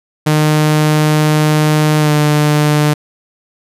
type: tone with pitch glide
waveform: sawtooth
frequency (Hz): 152.8 to 149.66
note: D#3 to D3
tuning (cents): -31 to +33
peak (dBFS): -5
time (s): 0.26-2.94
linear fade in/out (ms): 10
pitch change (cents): -36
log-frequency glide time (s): 1.99-2.11
effects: resampled to 32000 Hz